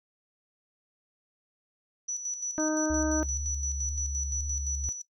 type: tone with tremolo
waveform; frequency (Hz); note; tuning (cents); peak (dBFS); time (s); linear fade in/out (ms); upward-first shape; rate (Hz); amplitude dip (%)
sine; 5920; F#8; 0; -29; 2.08-5.02; 10; square; 5.8; 55
type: harmonic tone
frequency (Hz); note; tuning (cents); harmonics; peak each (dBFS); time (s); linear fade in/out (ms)
309.7; D#4; -8; 1 / 2 / 3 / 4 / 5; -27 / -32 / -40 / -42 / -39; 2.58-3.23; 0
type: tone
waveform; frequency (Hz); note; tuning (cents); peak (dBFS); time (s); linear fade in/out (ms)
sine; 71; C#2; +42; -32; 2.9-4.89; 0
effects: noise-tail reverb RT60 0.1 s tail -17 dB re dry